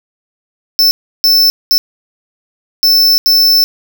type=tone bursts at uneven times; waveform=square; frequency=5300 Hz; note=E8; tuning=9 cents sharp; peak=-6 dBFS; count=5; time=0.79-0.91 / 1.24-1.5 / 1.71-1.78 / 2.83-3.18 / 3.26-3.64 s; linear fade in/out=0 ms; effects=none